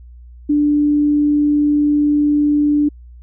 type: tone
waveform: sine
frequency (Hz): 294.1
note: D4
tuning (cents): +3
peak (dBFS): -11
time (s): 0.49-2.89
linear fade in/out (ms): 10
effects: added 60 Hz sine -36 dBFS peak until 3.22 s